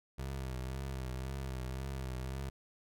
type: tone with vibrato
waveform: 25% pulse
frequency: 65.41 Hz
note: C2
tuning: in tune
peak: -34 dBFS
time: 0.18-2.5 s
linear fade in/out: 10 ms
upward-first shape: triangle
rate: 1.9 Hz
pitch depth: 66 cents each way
effects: none